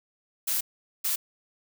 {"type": "noise bursts at uneven times", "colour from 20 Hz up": "blue", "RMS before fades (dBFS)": -27, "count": 2, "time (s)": [[0.47, 0.61], [1.04, 1.16]], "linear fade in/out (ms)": 10, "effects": []}